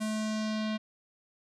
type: tone with low-pass filter sweep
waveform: square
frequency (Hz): 216.1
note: A3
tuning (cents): -31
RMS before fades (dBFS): -32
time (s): 0-0.78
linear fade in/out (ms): 20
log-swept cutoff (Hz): 9800 to 3500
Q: 1.8
effects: none